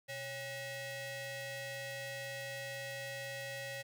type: ring-modulated tone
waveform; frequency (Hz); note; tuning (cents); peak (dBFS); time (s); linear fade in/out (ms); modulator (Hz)
sawtooth; 678; E5; +49; -34; 0.08-3.83; 20; 1230
effects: none